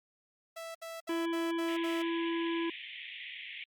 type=tone bursts; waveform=sawtooth; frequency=659.3 Hz; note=E5; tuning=in tune; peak=-37 dBFS; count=6; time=0.56-2.025 s; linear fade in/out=10 ms; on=190 ms; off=65 ms
type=harmonic tone; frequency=334 Hz; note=E4; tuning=23 cents sharp; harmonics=1 / 3 / 5 / 7 / 9 / 10; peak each=-31 / -41 / -45 / -48 / -50 / -51 dBFS; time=1.09-2.7 s; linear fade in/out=5 ms
type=band-pass noise; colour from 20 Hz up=pink; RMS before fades=-45 dBFS; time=1.68-3.64 s; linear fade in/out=2 ms; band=1900 to 3500 Hz; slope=96 dB/octave
effects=Opus 48 kbps